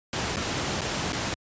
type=noise with dropouts; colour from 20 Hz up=pink; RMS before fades=-28 dBFS; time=0.13-1.34 s; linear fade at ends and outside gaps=1 ms; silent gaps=0.36-0.368 / 0.809-0.816 / 1.123-1.13 s; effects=high-pass 80 Hz 12 dB/octave + resampled to 16000 Hz